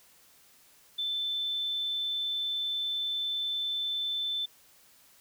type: tone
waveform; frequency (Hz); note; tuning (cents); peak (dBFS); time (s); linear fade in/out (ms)
sine; 3530; A7; +5; -29; 0.98-4.46; 10
effects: white hiss -60 dBFS RMS until 5.2 s